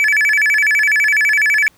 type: tone with vibrato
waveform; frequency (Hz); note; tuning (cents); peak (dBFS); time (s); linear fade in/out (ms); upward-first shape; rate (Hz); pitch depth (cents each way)
triangle; 1989; B6; +12; -9; 0-1.68; 0; square; 12; 250
effects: pink hiss -53 dBFS RMS until 1.77 s